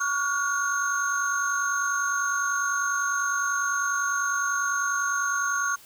sine tone cluster, 1123 / 1422 / 1472 / 6400 Hz, C#6 / F6 / F#6 / G8, +22 / +31 / -9 / +35 cents, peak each -27 / -27 / -31 / -30 dBFS, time 0-5.76 s, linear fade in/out 10 ms, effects tanh soft clip ceiling -15 dBFS + white hiss -51 dBFS RMS until 5.85 s

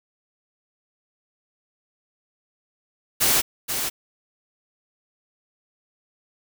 white noise with echo, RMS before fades -19 dBFS, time 3.2-3.42 s, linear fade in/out 20 ms, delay 480 ms, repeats 1, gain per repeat -7 dB, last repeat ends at 3.9 s, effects none

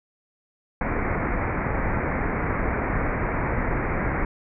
pink low-pass noise, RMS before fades -25 dBFS, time 0.81-4.25 s, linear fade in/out 2 ms, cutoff 2300 Hz, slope 96 dB/octave, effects none

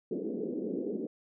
white band-pass noise, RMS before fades -35 dBFS, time 0.11-1.07 s, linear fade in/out 5 ms, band 190 to 470 Hz, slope 48 dB/octave, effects none

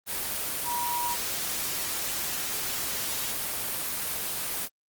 sine tone in noise, 960 Hz, B5, 49 cents flat, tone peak -28 dBFS, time 0.64-1.17 s, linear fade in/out 50 ms, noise white, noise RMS -31 dBFS, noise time 0.06-4.69 s, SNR 0 dB, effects Opus 24 kbps

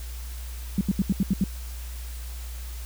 sine tone bursts, 193 Hz, G3, 27 cents flat, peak -18 dBFS, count 7, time 0.78-1.44 s, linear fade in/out 2 ms, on 30 ms, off 75 ms, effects added 60 Hz sine -33 dBFS peak until 2.85 s + white hiss -45 dBFS RMS until 2.85 s

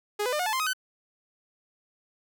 sawtooth tone with pitch steps, 415.3 / 499.6 / 601.1 / 723.1 / 869.9 / 1046.5 / 1259 / 1514.6 Hz, G#4 / B4 / D5 / F#5 / A5 / C6 / D#6 / F#6, 0 / +20 / +40 / -40 / -20 / 0 / +20 / +40 cents, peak -22 dBFS, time 0.19-0.734 s, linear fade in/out 10 ms, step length 68 ms, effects none

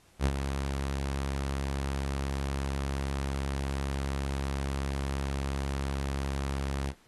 sawtooth tone with ADSR envelope, 68.6 Hz, C#2, 17 cents flat, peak -18 dBFS, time 0.19-6.94 s, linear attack 63 ms, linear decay 57 ms, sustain -8 dB, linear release 54 ms, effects pink hiss -62 dBFS RMS until 7.07 s + AAC 32 kbps

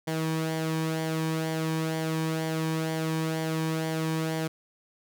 sawtooth tone with flanger, 160 Hz, D#3, 49 cents sharp, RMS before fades -29 dBFS, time 0.07-4.48 s, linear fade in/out 10 ms, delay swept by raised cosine 0.76 to 1.5 ms, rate 2.1 Hz, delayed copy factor -0.5, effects none

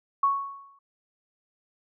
sine tone with exponential decay, 1108.7 Hz, C#6, in tune, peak -17 dBFS, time 0.23-0.79 s, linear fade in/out 5 ms, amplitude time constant 120 ms, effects none

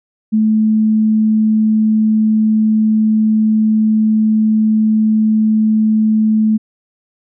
sine tone, 217.2 Hz, A3, 22 cents flat, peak -9 dBFS, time 0.32-6.58 s, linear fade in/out 20 ms, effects none

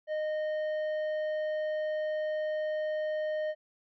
sine tone with tanh clipping, 616 Hz, D#5, 17 cents flat, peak -31 dBFS, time 0.07-3.55 s, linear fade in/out 50 ms, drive 8 dB, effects none

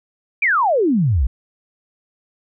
sine exponential sweep, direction down, 2449 to 54.2 Hz, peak -13 dBFS, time 0.42-1.27 s, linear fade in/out 5 ms, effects none

